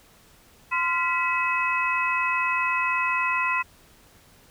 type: tone cluster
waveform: sine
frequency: 1028 / 1389 / 1971 / 2564 Hz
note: C6 / F6 / B6 / E7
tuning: -31 / -10 / -4 / -49 cents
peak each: -25 / -31 / -29 / -26 dBFS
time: 0.71-3.63 s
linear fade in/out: 20 ms
effects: pink hiss -55 dBFS RMS until 4.5 s